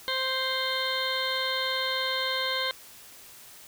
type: harmonic tone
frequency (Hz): 523.3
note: C5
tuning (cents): 0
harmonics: 1 / 2 / 3 / 4 / 6 / 7 / 8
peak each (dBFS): -34 / -34 / -34 / -34 / -34 / -34 / -34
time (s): 0.08-2.71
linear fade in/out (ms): 0
effects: white hiss -49 dBFS RMS until 3.67 s